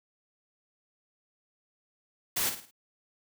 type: noise with echo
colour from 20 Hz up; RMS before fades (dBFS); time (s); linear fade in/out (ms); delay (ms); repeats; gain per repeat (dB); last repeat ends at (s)
white; -29; 2.36-2.5; 10; 53; 4; -8; 2.712
effects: none